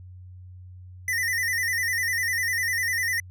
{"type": "tone with vibrato", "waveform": "square", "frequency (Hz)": 1921, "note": "B6", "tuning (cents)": -48, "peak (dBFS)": -24, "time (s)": [1.08, 3.2], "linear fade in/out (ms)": 2, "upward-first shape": "square", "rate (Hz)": 10, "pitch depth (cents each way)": 71, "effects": ["added 91 Hz sine -41 dBFS peak until 3.3 s"]}